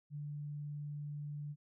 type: tone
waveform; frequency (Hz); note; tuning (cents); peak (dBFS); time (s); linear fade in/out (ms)
sine; 146.83; D3; 0; -40; 0.1-1.56; 50
effects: none